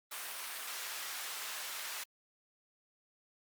pink high-pass noise, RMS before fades -42 dBFS, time 0.11-2.04 s, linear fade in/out 10 ms, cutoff 1200 Hz, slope 12 dB/octave, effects Opus 32 kbps

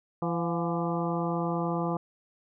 harmonic tone with a mistuned harmonic, 169.1 Hz, E3, 44 cents sharp, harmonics 1 / 2 / 3 / 4 / 5 / 6 / 7, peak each -30 / -33 / -35 / -36 / -37 / -38 / -38 dBFS, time 0.22-1.97 s, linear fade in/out 2 ms, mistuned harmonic 4, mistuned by +64 cents, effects none

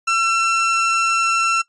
30% pulse tone, 1347 Hz, E6, 37 cents sharp, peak -13 dBFS, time 0.07-1.62 s, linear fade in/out 10 ms, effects noise-tail reverb RT60 0.1 s tail -17 dB re dry + resampled to 22050 Hz

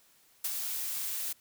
blue noise with ADSR envelope, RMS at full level -31 dBFS, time 0.44-1.33 s, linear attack 7 ms, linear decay 35 ms, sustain -4 dB, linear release 8 ms, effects white hiss -64 dBFS RMS until 1.4 s

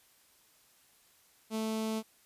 sawtooth tone with notch filter, 220 Hz, A3, in tune, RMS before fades -34 dBFS, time 1.5-2.03 s, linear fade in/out 50 ms, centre 1700 Hz, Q 1.5, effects white hiss -65 dBFS RMS until 2.25 s + resampled to 32000 Hz

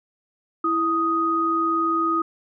sine tone pair together, 329.6 / 1247.4 Hz, E4 / D#6, 0 / +4 cents, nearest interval octave + major seventh, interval 2304 cents, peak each -24 / -20 dBFS, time 0.64-2.22 s, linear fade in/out 5 ms, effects none

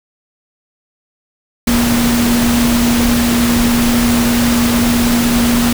sine tone in noise, 238.1 Hz, A#3, 37 cents sharp, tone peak -11 dBFS, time 1.67-5.73 s, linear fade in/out 5 ms, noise pink, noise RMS -17 dBFS, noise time 1.67-5.73 s, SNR +3 dB, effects none

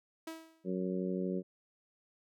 sawtooth tone with exponential decay, 323.7 Hz, E4, 31 cents flat, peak -35 dBFS, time 0.27-0.7 s, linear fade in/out 5 ms, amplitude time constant 92 ms
harmonic tone, 92.5 Hz, F#2, in tune, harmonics 2 / 3 / 4 / 5 / 6, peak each -35 / -41 / -38 / -42 / -44 dBFS, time 0.64-1.43 s, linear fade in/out 50 ms
effects none

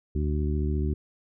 harmonic tone, 74.5 Hz, D2, 25 cents sharp, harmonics 1 / 2 / 3 / 4 / 5, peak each -25 / -32 / -34 / -36 / -35 dBFS, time 0.15-0.94 s, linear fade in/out 5 ms, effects none

